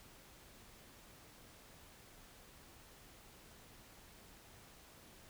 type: silence
effects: pink hiss -60 dBFS RMS until 5.29 s